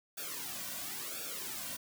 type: noise with flanger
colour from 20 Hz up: white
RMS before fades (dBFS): -41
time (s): 0.17-1.77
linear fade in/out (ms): 10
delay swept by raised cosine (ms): 0.98 to 2.38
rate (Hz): 0.96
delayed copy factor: -0.9
effects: none